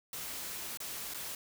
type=noise with dropouts; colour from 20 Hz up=white; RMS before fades=-41 dBFS; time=0.13-1.35 s; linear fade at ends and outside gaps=2 ms; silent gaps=0.773-0.802 / 1.138-1.144 s; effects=none